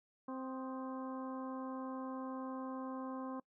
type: harmonic tone with a mistuned harmonic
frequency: 261.6 Hz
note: C4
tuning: in tune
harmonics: 1 / 2 / 3 / 4 / 5 / 6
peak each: -42 / -48 / -52 / -48 / -58 / -63 dBFS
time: 0.28-3.4 s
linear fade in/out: 5 ms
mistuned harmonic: 5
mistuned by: -69 cents
effects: noise-tail reverb RT60 0.1 s tail -24 dB re dry